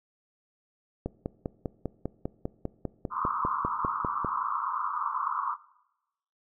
click train, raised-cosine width 2 ms, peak -17 dBFS, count 17, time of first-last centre 1.06-4.247 s, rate 5.02 Hz
pink band-pass noise, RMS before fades -31 dBFS, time 3.1-5.57 s, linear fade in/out 50 ms, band 970 to 1300 Hz, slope 96 dB/octave
effects noise-tail reverb RT60 0.9 s tail -20 dB re dry

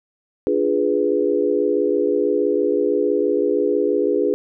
sine chord, D diminished seventh, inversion none, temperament equal, 293.7 / 349.2 / 415.3 / 493.9 Hz, D4 / F4 / Ab4 / Cb5, 0 / 0 / 0 / 0 cents, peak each -23 / -23 / -19 / -22 dBFS, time 0.47-4.34 s, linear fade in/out 0 ms, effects none

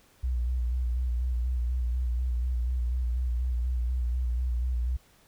sine tone with vibrato, 61.2 Hz, B1, 15 cents flat, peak -25 dBFS, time 0.23-4.97 s, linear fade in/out 10 ms, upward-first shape square, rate 4.1 Hz, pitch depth 42 cents each way, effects pink hiss -61 dBFS RMS until 5.27 s

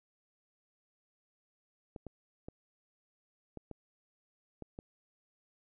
clicks, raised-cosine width 2 ms, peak -30 dBFS, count 7, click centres 1.962 / 2.067 / 2.485 / 3.573 / 3.713 / 4.623 / 4.789 s, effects none

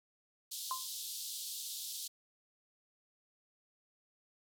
pink band-pass noise, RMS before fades -43 dBFS, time 0.51-2.08 s, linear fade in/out 10 ms, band 3400 to 16000 Hz, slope 48 dB/octave
sine tone with exponential decay, 1038 Hz, C6, 14 cents flat, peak -31 dBFS, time 0.71-0.88 s, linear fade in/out 1 ms, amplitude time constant 35 ms
effects none

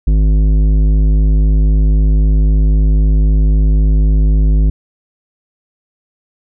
sine tone with tanh clipping, 51.91 Hz, G#1, in tune, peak -9 dBFS, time 0.07-4.7 s, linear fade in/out 5 ms, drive 12 dB, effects none

